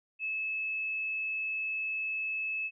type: tone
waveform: sine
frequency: 2600 Hz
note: E7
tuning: 24 cents flat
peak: -31 dBFS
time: 0.19-2.71 s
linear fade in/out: 50 ms
effects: none